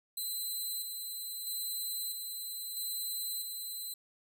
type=tone with tremolo; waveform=5% pulse; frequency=4045 Hz; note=B7; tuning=41 cents sharp; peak=-28 dBFS; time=0.17-3.94 s; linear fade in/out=5 ms; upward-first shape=square; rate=0.77 Hz; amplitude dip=35%; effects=none